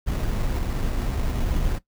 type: noise with sample-and-hold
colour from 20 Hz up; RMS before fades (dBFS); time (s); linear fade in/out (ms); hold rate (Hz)
brown; -24; 0.06-1.79; 20; 3150
effects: noise-tail reverb RT60 0.1 s tail -17 dB re dry